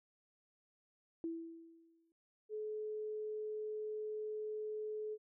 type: tone with exponential decay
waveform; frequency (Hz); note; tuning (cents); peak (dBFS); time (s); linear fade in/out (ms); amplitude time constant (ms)
sine; 330.3; E4; +4; -36; 1.24-2.12; 1; 190
type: tone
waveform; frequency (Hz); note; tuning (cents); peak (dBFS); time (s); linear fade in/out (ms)
sine; 428.3; A4; -47; -39; 2.49-5.18; 50
effects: none